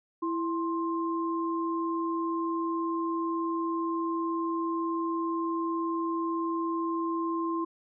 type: tone pair together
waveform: sine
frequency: 331.7 / 1053 Hz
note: E4 / C6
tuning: +11 / +11 cents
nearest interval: octave + minor sixth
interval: 2000 cents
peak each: -29 / -32 dBFS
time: 0.22-7.65 s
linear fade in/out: 10 ms
effects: none